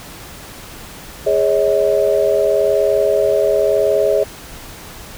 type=chord; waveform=sine; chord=Ab suspended fourth; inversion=none; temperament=equal with one note detuned; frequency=415.3 / 554.4 / 635.3 Hz; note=Ab4 / Db5 / Eb5; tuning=0 / 0 / +36 cents; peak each=-16 dBFS; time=1.26-4.24 s; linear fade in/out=10 ms; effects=pink hiss -35 dBFS RMS until 5.17 s